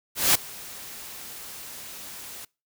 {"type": "noise with ADSR envelope", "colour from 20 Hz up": "white", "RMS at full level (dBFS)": -17, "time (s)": [0.15, 2.45], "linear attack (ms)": 200, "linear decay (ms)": 6, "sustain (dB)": -23, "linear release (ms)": 6, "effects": ["noise-tail reverb RT60 0.3 s tail -25 dB re dry"]}